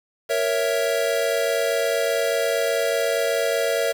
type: chord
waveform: square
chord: A# diminished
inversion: none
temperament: equal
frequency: 466.2 / 554.4 / 659.3 Hz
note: A#4 / C#5 / E5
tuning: 0 / 0 / 0 cents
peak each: -25 dBFS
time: 0.29-3.93 s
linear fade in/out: 20 ms
effects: 7-bit